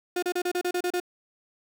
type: tone bursts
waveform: 35% pulse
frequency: 357.1 Hz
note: F4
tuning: 39 cents sharp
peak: -23 dBFS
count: 9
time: 0.16-1.001 s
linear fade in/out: 5 ms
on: 65 ms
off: 32 ms
effects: none